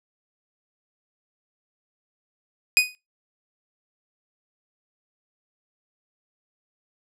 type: tone with exponential decay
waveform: sawtooth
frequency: 2489 Hz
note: D#7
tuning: in tune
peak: -7 dBFS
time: 2.77-2.95 s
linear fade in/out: 0 ms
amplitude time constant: 39 ms
effects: noise-tail reverb RT60 0.2 s tail -19 dB re dry + low-pass 12000 Hz 12 dB/octave